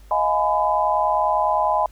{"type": "chord", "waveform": "sine", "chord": "F half-diminished seventh", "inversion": "third", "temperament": "just", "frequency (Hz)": [628.6, 698.5, 838.1, 1005.8], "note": ["Eb5", "F5", "Ab5", "Cb6"], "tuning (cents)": [18, 0, 16, 31], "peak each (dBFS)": [-23, -26, -21, -21], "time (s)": [0.11, 1.86], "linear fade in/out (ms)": 2, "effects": ["added 50 Hz sine -43 dBFS peak until 1.91 s", "pink hiss -56 dBFS RMS until 1.91 s"]}